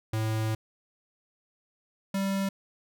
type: tone pair in turn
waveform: square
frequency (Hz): 110 / 195.21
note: A2 / G3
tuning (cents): 0 / -7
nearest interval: minor seventh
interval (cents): 993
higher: second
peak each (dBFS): -27 / -27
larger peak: neither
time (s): 0.13-0.55 / 2.14-2.49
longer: first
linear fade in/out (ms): 5
effects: none